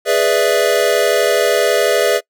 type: chord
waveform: square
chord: E dominant seventh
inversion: first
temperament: equal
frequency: 415.3 / 493.9 / 587.3 / 659.3 Hz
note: G#4 / B4 / D5 / E5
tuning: 0 / 0 / 0 / 0 cents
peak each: -18 dBFS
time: 0.05-2.21 s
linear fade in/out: 50 ms
effects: noise-tail reverb RT60 0.1 s tail -25 dB re dry